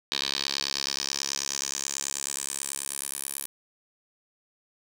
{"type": "tone with band-pass filter sweep", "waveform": "10% pulse", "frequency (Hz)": 69.3, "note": "C#2", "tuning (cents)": 0, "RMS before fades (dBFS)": -32, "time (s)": [0.12, 3.46], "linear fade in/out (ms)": 0, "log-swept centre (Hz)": [4000, 11000], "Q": 3.3, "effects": []}